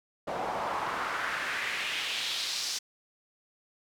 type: noise with band-pass filter sweep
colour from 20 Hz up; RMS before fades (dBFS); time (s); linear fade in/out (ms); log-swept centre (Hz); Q
pink; -33; 0.27-2.79; 10; 650 to 5400; 2.1
effects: none